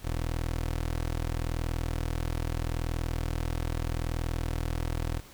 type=tone; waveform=20% pulse; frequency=40.78 Hz; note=E1; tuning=18 cents flat; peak=-24 dBFS; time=0.02-5.22 s; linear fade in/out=50 ms; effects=pink hiss -52 dBFS RMS until 5.33 s